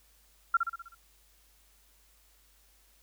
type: tone with echo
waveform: sine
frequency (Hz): 1370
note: F6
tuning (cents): -34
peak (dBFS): -20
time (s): 0.54-0.57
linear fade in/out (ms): 5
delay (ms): 63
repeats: 6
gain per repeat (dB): -5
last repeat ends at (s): 0.948
effects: added 50 Hz sine -65 dBFS peak until 3.02 s + white hiss -65 dBFS RMS until 3.02 s